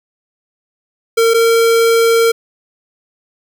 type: tone pair in turn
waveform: square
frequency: 457 / 458.7 Hz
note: A#4 / A#4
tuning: -34 / -28 cents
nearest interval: unison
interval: 6 cents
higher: second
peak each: -9 dBFS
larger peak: neither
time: 1.17-1.34 / 1.34-2.32 s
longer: second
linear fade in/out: 10 ms
effects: none